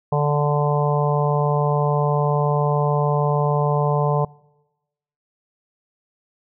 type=harmonic tone; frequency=146.83 Hz; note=D3; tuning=in tune; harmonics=1 / 3 / 4 / 5 / 6 / 7; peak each=-19 / -24 / -25 / -26 / -27 / -27 dBFS; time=0.12-4.25 s; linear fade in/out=5 ms; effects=noise-tail reverb RT60 1.0 s tail -25 dB re dry